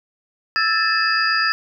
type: tone cluster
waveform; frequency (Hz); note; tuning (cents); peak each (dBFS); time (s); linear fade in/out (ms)
sine; 1321 / 1659 / 1767 / 2591 / 4865; E6 / G#6 / A6 / E7 / D#8; +3 / -2 / +7 / -30 / -40; -21 / -26 / -20 / -27 / -22; 0.56-1.52; 0
effects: none